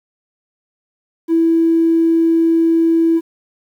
triangle tone, 329.6 Hz, E4, in tune, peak -6 dBFS, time 1.28-3.21 s, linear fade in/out 50 ms, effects tanh soft clip ceiling -8 dBFS + 8-bit

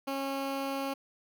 15% pulse tone with notch filter, 273.3 Hz, C#4, 24 cents flat, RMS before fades -34 dBFS, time 0.07-0.94 s, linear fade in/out 10 ms, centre 7500 Hz, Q 1.5, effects none

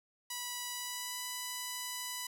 5% pulse tone with pitch glide, 980 to 992 Hz, B5 to B5, -14 to +7 cents, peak -26 dBFS, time 0.3-2.27 s, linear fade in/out 5 ms, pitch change +21 cents, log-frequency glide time 0.7-1.24 s, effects none

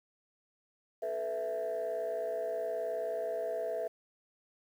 sine chord, A suspended second, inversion none, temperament equal with one note detuned, 434.9 / 493.9 / 659.3 Hz, A4 / B4 / E5, -20 / 0 / 0 cents, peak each -38 / -37 / -33 dBFS, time 1.02-3.88 s, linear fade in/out 10 ms, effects tanh soft clip ceiling -28 dBFS + 10-bit

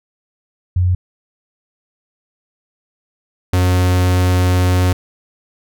sine / 45% pulse tone pair in turn, 90.4 / 90.81 Hz, F#2 / F#2, -40 / -32 cents, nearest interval unison, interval 8 cents, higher second, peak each -11 dBFS, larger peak neither, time 0.76-0.95 / 3.53-4.93 s, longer second, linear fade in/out 5 ms, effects none

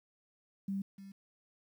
sine tone with echo, 196 Hz, G3, in tune, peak -33 dBFS, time 0.68-0.82 s, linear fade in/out 5 ms, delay 300 ms, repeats 1, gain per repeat -14 dB, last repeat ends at 1.12 s, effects 11-bit

